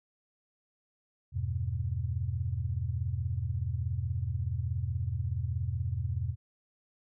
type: chord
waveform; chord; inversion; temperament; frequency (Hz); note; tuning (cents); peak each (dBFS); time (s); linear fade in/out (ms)
sine; E minor; none; just; 82.41 / 98.89 / 123.61; E2 / G2 / B2; 0 / +16 / +2; -34; 1.32-6.36; 50
effects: none